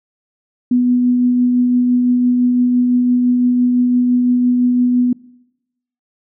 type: tone with tremolo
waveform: sine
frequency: 246.9 Hz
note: B3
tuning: in tune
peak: -9 dBFS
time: 0.71-5.13 s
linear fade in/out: 5 ms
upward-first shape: triangle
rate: 5.9 Hz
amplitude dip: 25%
effects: noise-tail reverb RT60 0.9 s tail -23 dB re dry